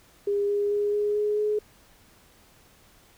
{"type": "tone with pitch steps", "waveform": "sine", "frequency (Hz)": [405.3, 408.6, 411.9, 415.3, 418.6, 422], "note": ["G#4", "G#4", "G#4", "G#4", "G#4", "G#4"], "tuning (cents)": [-42, -28, -14, 0, 14, 28], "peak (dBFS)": -22, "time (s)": [0.27, 1.59], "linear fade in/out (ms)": 5, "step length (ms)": 220, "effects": ["pink hiss -57 dBFS RMS until 3.17 s"]}